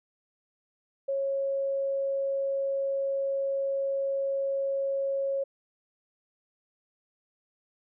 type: tone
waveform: sine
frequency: 548 Hz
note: C#5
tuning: 20 cents flat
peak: -26 dBFS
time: 1.08-5.44 s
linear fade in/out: 10 ms
effects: none